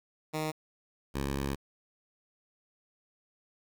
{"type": "tone pair in turn", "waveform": "10% pulse", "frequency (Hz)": [155.56, 69.03], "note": ["D#3", "C#2"], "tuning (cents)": [0, -7], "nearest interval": "octave + major second", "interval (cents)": 1407, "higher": "first", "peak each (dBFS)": -23, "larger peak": "neither", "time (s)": [[0.33, 0.52], [1.14, 1.56]], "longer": "second", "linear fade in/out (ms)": 20, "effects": ["10-bit"]}